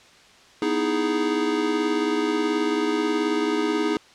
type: chord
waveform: square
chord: E major seventh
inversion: second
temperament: equal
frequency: 246.9 / 311.1 / 329.6 / 415.3 Hz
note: B3 / D#4 / E4 / G#4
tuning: 0 / 0 / 0 / 0 cents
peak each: -31 / -25 / -31 / -26 dBFS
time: 0.62-3.97 s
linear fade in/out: 2 ms
effects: white hiss -51 dBFS RMS until 4.14 s + low-pass 5000 Hz 12 dB/octave